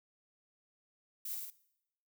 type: noise with echo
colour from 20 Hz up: violet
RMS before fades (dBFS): -41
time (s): 1.25-1.35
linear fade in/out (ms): 5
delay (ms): 51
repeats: 3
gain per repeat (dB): -2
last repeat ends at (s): 1.503
effects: noise-tail reverb RT60 0.8 s tail -20 dB re dry